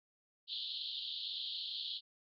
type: band-pass noise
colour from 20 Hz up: pink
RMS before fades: -42 dBFS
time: 0.47-2.01 s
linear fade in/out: 50 ms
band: 3100 to 4400 Hz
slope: 96 dB/octave
effects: none